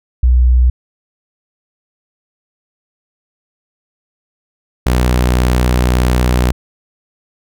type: tone pair in turn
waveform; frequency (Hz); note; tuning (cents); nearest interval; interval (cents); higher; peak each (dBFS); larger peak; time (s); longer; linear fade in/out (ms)
sine / sawtooth; 61.74 / 61.74; B1 / B1; 0 / 0; unison; 0; neither; -6; neither; 0.23-0.7 / 4.86-6.52; second; 5
effects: none